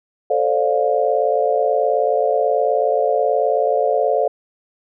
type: chord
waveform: sine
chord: D minor seventh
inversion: second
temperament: just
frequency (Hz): 440.5 / 528.6 / 587.3 / 704.8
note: A4 / C5 / D5 / F5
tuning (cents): +2 / +18 / 0 / +16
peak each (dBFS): -20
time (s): 0.3-4.28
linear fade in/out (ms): 5
effects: none